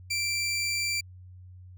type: tone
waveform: 20% pulse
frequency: 2349 Hz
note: D7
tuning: in tune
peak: -22 dBFS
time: 0.1-1.01 s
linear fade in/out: 10 ms
effects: added 91 Hz sine -45 dBFS peak until 1.77 s